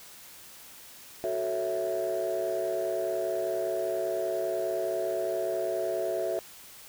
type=chord; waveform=sine; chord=F# minor seventh; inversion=none; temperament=equal; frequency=370 / 440 / 554.4 / 659.3 Hz; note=F#4 / A4 / C#5 / E5; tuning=0 / 0 / 0 / 0 cents; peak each=-32 / -34 / -34 / -29 dBFS; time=1.24-6.39 s; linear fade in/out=0 ms; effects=tanh soft clip ceiling -22 dBFS + white hiss -49 dBFS RMS until 6.88 s